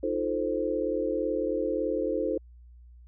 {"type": "chord", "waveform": "sine", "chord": "F dominant seventh", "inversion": "third", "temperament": "equal", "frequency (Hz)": [311.1, 349.2, 440, 523.3], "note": ["Eb4", "F4", "A4", "C5"], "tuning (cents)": [0, 0, 0, 0], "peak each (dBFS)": [-32, -33, -31, -30], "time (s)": [0.03, 2.38], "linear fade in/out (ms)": 5, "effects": ["added 60 Hz sine -48 dBFS peak until 3.07 s"]}